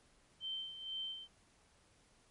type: tone with tremolo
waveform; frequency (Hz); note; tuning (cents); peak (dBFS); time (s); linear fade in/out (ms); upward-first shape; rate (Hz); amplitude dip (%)
sine; 3109; G7; -15; -38; 0.4-1.28; 50; sine; 2.1; 65
effects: pink hiss -69 dBFS RMS until 2.3 s + MP3 48 kbps